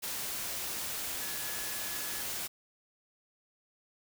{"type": "tone in noise", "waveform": "sine", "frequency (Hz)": 1700, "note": "G#6", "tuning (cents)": 40, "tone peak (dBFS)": -47, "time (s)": [1.2, 2.23], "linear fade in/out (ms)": 20, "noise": "white", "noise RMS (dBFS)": -37, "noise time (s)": [0.02, 2.48], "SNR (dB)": -13, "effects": []}